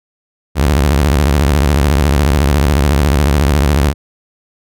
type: tone with vibrato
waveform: sawtooth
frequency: 71.2 Hz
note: C#2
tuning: 47 cents sharp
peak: -5 dBFS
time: 0.55-3.94 s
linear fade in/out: 50 ms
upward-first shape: sine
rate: 14 Hz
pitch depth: 210 cents each way
effects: none